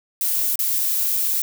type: noise with dropouts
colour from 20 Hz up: violet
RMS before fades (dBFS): -21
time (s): 0.21-1.42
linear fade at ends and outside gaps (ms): 1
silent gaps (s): 0.557-0.591
effects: none